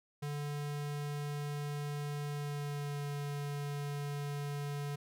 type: tone with pitch glide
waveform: square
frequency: 145.8 to 144.04 Hz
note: D3 to D3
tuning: -12 to -33 cents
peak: -37 dBFS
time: 0.22-4.96 s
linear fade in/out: 10 ms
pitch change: -21 cents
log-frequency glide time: 2.29-3.05 s
effects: none